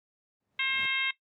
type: noise with exponential growth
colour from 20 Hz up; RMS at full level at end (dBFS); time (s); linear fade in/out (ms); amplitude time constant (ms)
brown; -39; 0.4-0.86; 5; 98
type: harmonic tone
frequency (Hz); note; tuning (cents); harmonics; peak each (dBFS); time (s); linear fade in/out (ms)
533; C5; +32; 2 / 3 / 4 / 5 / 6 / 7; -41 / -37 / -29 / -34 / -33 / -36; 0.59-1.11; 5
effects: noise-tail reverb RT60 0.1 s tail -17 dB re dry + high-pass 150 Hz 12 dB/octave